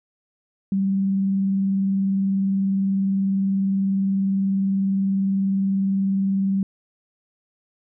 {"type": "tone with vibrato", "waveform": "sine", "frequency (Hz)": 194.5, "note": "G3", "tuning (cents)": -13, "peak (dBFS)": -18, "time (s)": [0.72, 6.63], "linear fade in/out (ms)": 2, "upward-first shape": "sine", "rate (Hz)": 20, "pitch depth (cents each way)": 32, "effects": []}